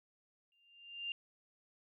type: tone with exponential growth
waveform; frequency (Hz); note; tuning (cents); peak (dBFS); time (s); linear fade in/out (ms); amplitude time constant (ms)
sine; 2794; F7; 0; -35; 0.52-1.12; 1; 130
effects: none